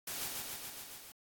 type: noise with echo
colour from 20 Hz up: white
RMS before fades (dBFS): -40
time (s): 0.07-0.28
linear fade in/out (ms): 5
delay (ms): 140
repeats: 6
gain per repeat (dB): -2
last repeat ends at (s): 1.12
effects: AAC 64 kbps